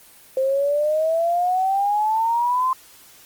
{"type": "exponential sweep", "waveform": "sine", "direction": "up", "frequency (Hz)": [522, 1046.5], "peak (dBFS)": -17, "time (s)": [0.37, 2.73], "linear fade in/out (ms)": 2, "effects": ["white hiss -48 dBFS RMS until 3.25 s", "Opus 24 kbps"]}